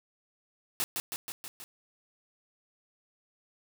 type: noise with echo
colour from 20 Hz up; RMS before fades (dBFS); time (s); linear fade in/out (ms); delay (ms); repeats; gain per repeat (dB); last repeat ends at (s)
white; -30; 0.8-0.84; 0; 160; 5; -3; 1.64
effects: none